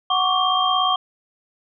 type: tone cluster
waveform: sine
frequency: 741 / 1101 / 1158 / 3191 Hz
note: F#5 / C#6 / D6 / G7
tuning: +2 / -12 / -25 / +30 cents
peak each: -22 dBFS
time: 0.1-0.96 s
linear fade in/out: 5 ms
effects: none